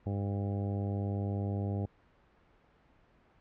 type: harmonic tone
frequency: 100 Hz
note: G2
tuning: 35 cents sharp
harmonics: 1 / 2 / 3 / 4 / 5 / 6 / 7 / 8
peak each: -32 / -38 / -42 / -44 / -46 / -48 / -49 / -50 dBFS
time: 0.06-1.86 s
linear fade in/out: 5 ms
effects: pink hiss -65 dBFS RMS until 3.4 s + low-pass 2000 Hz 12 dB/octave